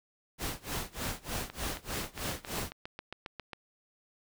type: noise with tremolo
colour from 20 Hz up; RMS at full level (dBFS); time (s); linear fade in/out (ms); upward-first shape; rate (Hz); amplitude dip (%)
pink; -34; 0.38-2.73; 50; sine; 3.3; 95
type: click train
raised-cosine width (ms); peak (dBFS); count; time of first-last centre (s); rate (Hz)
0.3; -24; 16; 1.5-3.533; 7.38
effects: none